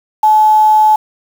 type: tone with quantisation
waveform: sine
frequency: 860 Hz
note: A5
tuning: 40 cents flat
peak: -5 dBFS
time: 0.23-0.96 s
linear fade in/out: 5 ms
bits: 5
effects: none